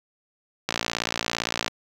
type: click train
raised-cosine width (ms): 0.2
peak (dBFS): -6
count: 58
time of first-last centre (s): 0.69-1.68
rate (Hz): 57.6
effects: high-pass 80 Hz 12 dB/octave + 7-bit